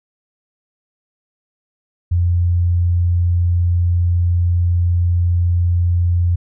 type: tone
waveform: sine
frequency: 87.31 Hz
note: F2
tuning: in tune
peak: -12 dBFS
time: 2.11-6.36 s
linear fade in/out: 10 ms
effects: none